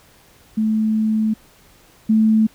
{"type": "tone pair in turn", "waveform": "sine", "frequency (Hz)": [217.8, 218.9], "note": ["A3", "A3"], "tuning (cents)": [-17, -9], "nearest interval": "unison", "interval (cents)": 8, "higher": "second", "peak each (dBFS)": [-15, -11], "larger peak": "second", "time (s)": [[0.57, 1.34], [2.09, 2.47]], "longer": "first", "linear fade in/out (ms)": 10, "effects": ["pink hiss -51 dBFS RMS until 2.54 s"]}